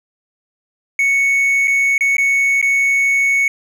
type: tone with dropouts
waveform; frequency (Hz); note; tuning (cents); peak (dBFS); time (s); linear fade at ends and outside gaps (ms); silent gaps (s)
triangle; 2217; C#7; 0; -10; 0.99-3.48; 2; 1.674-1.679 / 1.98-2.008 / 2.168-2.182 / 2.615-2.626
effects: none